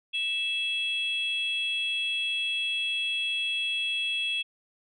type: tone pair together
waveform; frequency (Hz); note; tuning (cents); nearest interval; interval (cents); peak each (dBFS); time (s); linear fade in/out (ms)
sine; 2637 / 3325; E7 / G#7; 0 / +1; major third; 401; -28; 0.13-4.43; 20
effects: tanh soft clip ceiling -21 dBFS